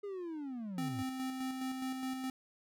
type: linear sweep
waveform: triangle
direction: down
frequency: 415.3 to 94.7 Hz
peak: -37 dBFS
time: 0.03-1.03 s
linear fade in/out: 10 ms
type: tone with tremolo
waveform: square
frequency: 260.7 Hz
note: C4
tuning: 6 cents flat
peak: -36 dBFS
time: 0.78-2.3 s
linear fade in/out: 2 ms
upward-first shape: square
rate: 4.8 Hz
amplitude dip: 35%
effects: none